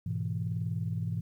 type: chord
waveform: sine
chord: E major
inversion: first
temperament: equal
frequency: 103.83 / 123.47 / 164.81 Hz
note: G#2 / B2 / E3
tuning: 0 / 0 / 0 cents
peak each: -33 / -35 / -34 dBFS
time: 0.06-1.21 s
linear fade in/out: 5 ms
effects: tanh soft clip ceiling -21 dBFS + 11-bit